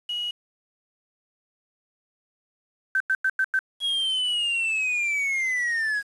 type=tone; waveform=sine; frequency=2907 Hz; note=F#7; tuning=31 cents flat; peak=-26 dBFS; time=0.09-0.31 s; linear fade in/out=5 ms
type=tone bursts; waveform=sine; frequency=1545 Hz; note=G6; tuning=26 cents flat; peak=-19 dBFS; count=5; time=2.95-3.591 s; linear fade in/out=2 ms; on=53 ms; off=94 ms
type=linear sweep; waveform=triangle; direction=down; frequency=3322 to 1635 Hz; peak=-21 dBFS; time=3.8-6.03 s; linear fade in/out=50 ms
effects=resampled to 24000 Hz + 8-bit